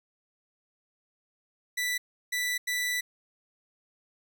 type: tone bursts at uneven times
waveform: sawtooth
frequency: 1975.5 Hz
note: B6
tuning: in tune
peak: -24 dBFS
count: 3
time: 1.77-1.98 / 2.32-2.58 / 2.67-3.01 s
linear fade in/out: 10 ms
effects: none